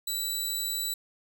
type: tone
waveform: 15% pulse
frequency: 3951 Hz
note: B7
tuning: in tune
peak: -22 dBFS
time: 0.07-0.94 s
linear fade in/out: 5 ms
effects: none